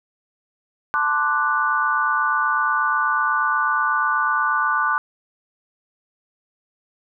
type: chord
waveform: sine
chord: D dominant seventh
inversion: second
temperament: equal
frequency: 880 / 1046.5 / 1174.7 / 1480 Hz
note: A5 / C6 / D6 / F#6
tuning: 0 / 0 / 0 / 0 cents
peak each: -26 / -26 / -21 / -21 dBFS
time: 0.94-4.98 s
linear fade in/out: 0 ms
effects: none